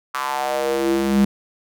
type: tone with high-pass filter sweep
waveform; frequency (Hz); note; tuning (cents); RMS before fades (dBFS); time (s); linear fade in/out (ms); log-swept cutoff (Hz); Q
square; 68; C#2; -33; -20; 0.14-1.25; 5; 1200 to 190; 4.4
effects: none